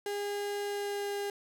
35% pulse tone with pitch glide, 407.5 to 404.7 Hz, G#4 to G#4, -33 to -45 cents, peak -31 dBFS, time 0.06-1.3 s, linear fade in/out 2 ms, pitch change -12 cents, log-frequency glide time 0.6-1.11 s, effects none

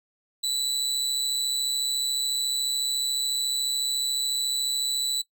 30% pulse tone with amplitude modulation, 3967 Hz, B7, 7 cents sharp, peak -20 dBFS, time 0.43-5.22 s, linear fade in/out 10 ms, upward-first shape sine, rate 134 Hz, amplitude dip 55%, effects noise-tail reverb RT60 0.1 s tail -19 dB re dry

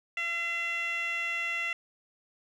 15% pulse tone with band-pass filter, 680 Hz, F5, 46 cents flat, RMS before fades -32 dBFS, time 0.17-1.73 s, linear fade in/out 2 ms, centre 2400 Hz, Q 6, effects none

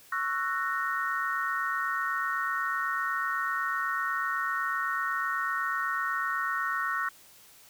sine chord, F# dominant seventh, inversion second, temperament just, 1110 / 1332 / 1480 / 1850 Hz, C#6 / E6 / F#6 / A#6, +2 / +18 / 0 / -14 cents, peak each -33 dBFS, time 0.12-7.09 s, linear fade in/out 5 ms, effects white hiss -55 dBFS RMS until 7.69 s

